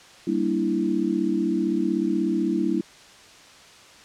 sine chord, E half-diminished seventh, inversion first, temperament equal, 196 / 233.1 / 293.7 / 329.6 Hz, G3 / Bb3 / D4 / E4, 0 / 0 / 0 / 0 cents, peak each -27 / -28 / -27 / -24 dBFS, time 0.27-2.81 s, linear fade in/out 5 ms, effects white hiss -48 dBFS RMS until 4.04 s + low-pass 6000 Hz 12 dB/octave

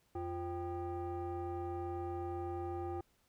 sine tone with frequency modulation, 349.2 Hz, F4, in tune, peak -36 dBFS, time 0.15-3.01 s, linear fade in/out 5 ms, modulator 436 Hz, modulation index 1.1, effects tanh soft clip ceiling -34 dBFS + pink hiss -74 dBFS RMS until 3.28 s

